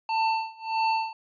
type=tone with tremolo; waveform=square; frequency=892 Hz; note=A5; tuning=23 cents sharp; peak=-22 dBFS; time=0.09-1.13 s; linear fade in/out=2 ms; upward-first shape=sine; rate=1.6 Hz; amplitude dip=95%; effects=resampled to 11025 Hz